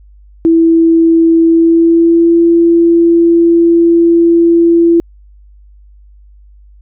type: tone with pitch glide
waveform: sine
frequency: 329.6 to 337.5 Hz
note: E4 to E4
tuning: 0 to +41 cents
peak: -4 dBFS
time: 0.45-5 s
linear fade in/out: 0 ms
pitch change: +41 cents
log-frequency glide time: 1.45-2.4 s
effects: added 50 Hz sine -37 dBFS peak until 6.81 s